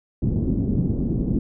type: low-pass noise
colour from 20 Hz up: white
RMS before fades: -22 dBFS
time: 0.22-1.39 s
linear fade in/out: 5 ms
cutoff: 280 Hz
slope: 24 dB/octave
effects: none